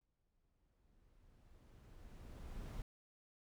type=noise with exponential growth; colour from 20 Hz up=brown; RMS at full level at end=-45 dBFS; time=0.01-2.82 s; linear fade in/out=2 ms; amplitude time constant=610 ms; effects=none